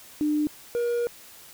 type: tone pair in turn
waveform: sine / triangle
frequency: 300 / 476.2 Hz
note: D4 / A#4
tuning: +37 / +37 cents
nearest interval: minor sixth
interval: 800 cents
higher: second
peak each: -21 dBFS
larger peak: neither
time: 0.21-0.47 / 0.75-1.07 s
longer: second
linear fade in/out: 0 ms
effects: white hiss -48 dBFS RMS until 1.53 s